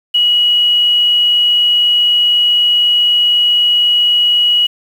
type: tone with quantisation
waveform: sine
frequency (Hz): 2914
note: F#7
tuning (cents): -27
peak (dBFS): -8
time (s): 0.14-4.67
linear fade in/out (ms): 10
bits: 6
effects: none